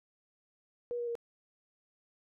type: tone with pitch steps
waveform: sine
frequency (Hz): 481.6 / 477.1 / 469.2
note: B4 / A#4 / A#4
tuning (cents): -44 / +40 / +11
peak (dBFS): -33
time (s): 0.91-1.153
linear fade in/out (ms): 0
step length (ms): 81
effects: none